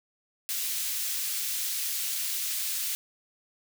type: high-pass noise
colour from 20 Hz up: white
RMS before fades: -31 dBFS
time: 0.49-2.95 s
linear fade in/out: 0 ms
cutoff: 2600 Hz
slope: 12 dB/octave
effects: none